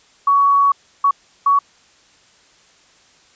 sine tone bursts at uneven times, 1123 Hz, C#6, 22 cents sharp, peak -10 dBFS, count 3, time 0.27-0.72 / 1.04-1.11 / 1.46-1.59 s, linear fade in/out 5 ms, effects white hiss -52 dBFS RMS until 3.35 s + resampled to 16000 Hz

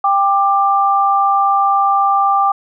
sine tone pair together, 792 / 1184.2 Hz, G5 / D6, +18 / +14 cents, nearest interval perfect fifth, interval 696 cents, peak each -13 dBFS, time 0.04-2.52 s, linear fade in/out 5 ms, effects none

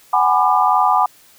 sine chord, G# half-diminished seventh, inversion third, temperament just, 747.5 / 830.6 / 996.7 / 1196.1 Hz, F#5 / G#5 / B5 / D6, +17 / 0 / +16 / +31 cents, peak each -17 dBFS, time 0.13-1.06 s, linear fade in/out 5 ms, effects white hiss -49 dBFS RMS until 1.38 s

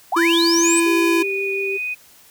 sine linear sweep, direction up, 659.3 to 8372 Hz, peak -17 dBFS, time 0.12-0.8 s, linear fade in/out 5 ms
square tone, 336 Hz, E4, 33 cents sharp, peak -16 dBFS, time 0.16-1.23 s, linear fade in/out 10 ms
sine tone with pitch glide, 2466 to 2490 Hz, D#7 to D#7, -16 to +1 cents, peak -22 dBFS, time 0.63-1.95 s, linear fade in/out 20 ms, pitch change +17 cents, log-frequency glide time 1.62-1.81 s
sine tone with vibrato, 392 Hz, G4, in tune, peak -23 dBFS, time 0.85-1.78 s, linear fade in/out 20 ms, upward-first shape sine, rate 5.6 Hz, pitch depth 9 cents each way
effects white hiss -49 dBFS RMS until 2.3 s

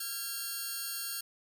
5% pulse tone cluster, 1377 / 1625 / 4432 Hz, F6 / G#6 / C#8, -25 / -38 / -1 cents, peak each -31 dBFS, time 0-1.21 s, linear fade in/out 5 ms, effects none

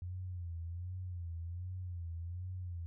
sine tone with vibrato, 87.7 Hz, F2, 8 cents sharp, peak -39 dBFS, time 0.02-2.86 s, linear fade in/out 0 ms, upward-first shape sine, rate 1.3 Hz, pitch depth 86 cents each way, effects none

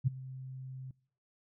sine tone with ADSR envelope, 130.81 Hz, C3, in tune, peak -22 dBFS, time 0.04-0.91 s, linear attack 32 ms, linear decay 14 ms, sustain -19 dB, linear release 3 ms, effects noise-tail reverb RT60 0.6 s tail -25 dB re dry

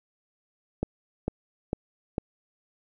click train, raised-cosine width 2 ms, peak -13 dBFS, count 4, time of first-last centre 0.83-2.181 s, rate 2.22 Hz, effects none

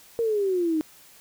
sine exponential sweep, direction down, 470 to 305.6 Hz, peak -21 dBFS, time 0.19-0.81 s, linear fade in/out 0 ms, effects white hiss -52 dBFS RMS until 1.2 s

